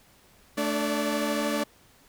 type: tone cluster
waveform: sawtooth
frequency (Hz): 219.6 / 294.9 / 577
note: A3 / D4 / D5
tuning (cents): -3 / +7 / -31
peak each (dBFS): -26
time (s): 0.57-1.64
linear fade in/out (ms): 10
effects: pink hiss -58 dBFS RMS until 2.08 s